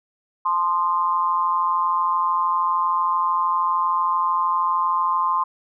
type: tone with amplitude modulation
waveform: sine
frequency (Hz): 1045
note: C6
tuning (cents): -2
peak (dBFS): -14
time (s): 0.45-5.44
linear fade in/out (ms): 10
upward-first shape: sine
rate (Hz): 173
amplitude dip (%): 80
effects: none